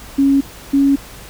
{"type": "tone pair in turn", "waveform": "sine", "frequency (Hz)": [275.8, 277.6], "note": ["C#4", "C#4"], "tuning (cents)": [-9, 3], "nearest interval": "unison", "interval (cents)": 12, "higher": "second", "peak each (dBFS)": -9, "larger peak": "neither", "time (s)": [[0.18, 0.41], [0.73, 0.96]], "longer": "neither", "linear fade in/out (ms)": 10, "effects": ["added 50 Hz sine -39 dBFS peak until 1.29 s", "pink hiss -37 dBFS RMS until 1.29 s"]}